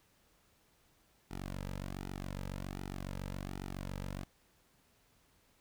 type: tone with flanger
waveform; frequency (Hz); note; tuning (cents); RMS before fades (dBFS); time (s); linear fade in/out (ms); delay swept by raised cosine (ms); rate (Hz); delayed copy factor
sawtooth; 47.23; F#1; +36; -42; 1.3-4.25; 20; 1.8 to 2.79; 1.3; -0.8
effects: pink hiss -70 dBFS RMS until 5.6 s